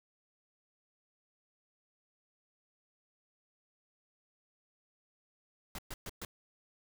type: noise bursts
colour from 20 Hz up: pink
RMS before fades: -42 dBFS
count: 4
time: 5.75-6.25 s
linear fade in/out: 2 ms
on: 35 ms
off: 120 ms
effects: none